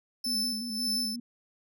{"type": "tone with tremolo", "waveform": "40% pulse", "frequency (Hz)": 5274, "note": "E8", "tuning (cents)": 0, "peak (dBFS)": -26, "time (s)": [0.24, 1.16], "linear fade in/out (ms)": 5, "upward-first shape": "sine", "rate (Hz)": 1.8, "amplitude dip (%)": 70}
{"type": "tone with vibrato", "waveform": "sine", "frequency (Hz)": 227.7, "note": "A#3", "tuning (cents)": -40, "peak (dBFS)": -35, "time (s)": [0.26, 1.2], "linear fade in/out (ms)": 5, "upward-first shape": "square", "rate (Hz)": 5.7, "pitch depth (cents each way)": 83}
{"effects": []}